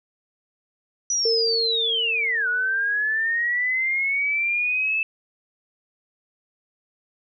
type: linear two-way sweep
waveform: sine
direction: down then up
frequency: 5920 to 1449 to 2634 Hz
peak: -20 dBFS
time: 1.1-5.03 s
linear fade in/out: 2 ms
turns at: 2.48 s
type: tone with exponential decay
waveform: sine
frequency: 455.2 Hz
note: A#4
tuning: 41 cents flat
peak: -19 dBFS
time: 1.25-3.51 s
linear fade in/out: 5 ms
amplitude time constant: 490 ms
effects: none